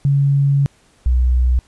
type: tone pair in turn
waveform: sine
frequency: 140 / 62.23 Hz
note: C#3 / B1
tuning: +18 / +14 cents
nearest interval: octave + major second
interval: 1404 cents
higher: first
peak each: -11 dBFS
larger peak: neither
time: 0.05-0.66 / 1.06-1.59 s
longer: first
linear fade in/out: 0 ms
effects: pink hiss -54 dBFS RMS until 1.67 s + resampled to 24000 Hz